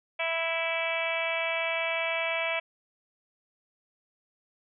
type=harmonic tone; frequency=329.6 Hz; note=E4; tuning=in tune; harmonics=2 / 3 / 4 / 5 / 6 / 7 / 8 / 9 / 10; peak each=-32 / -38 / -40 / -41 / -39 / -31 / -35 / -43 / -41 dBFS; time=0.19-2.6 s; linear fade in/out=10 ms; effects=none